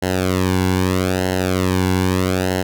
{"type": "tone with flanger", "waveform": "sawtooth", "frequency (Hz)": 92.7, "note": "F#2", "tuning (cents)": 4, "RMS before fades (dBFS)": -18, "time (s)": [0.02, 2.63], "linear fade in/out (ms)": 10, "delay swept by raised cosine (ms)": [0.84, 1.62], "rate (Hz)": 0.79, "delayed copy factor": -0.9, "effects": []}